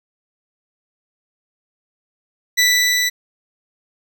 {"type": "tone with level ramp", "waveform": "20% pulse", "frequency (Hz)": 1975.5, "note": "B6", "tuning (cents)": 0, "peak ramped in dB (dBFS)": [-6, -11], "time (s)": [2.57, 3.1], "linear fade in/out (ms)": 20, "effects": []}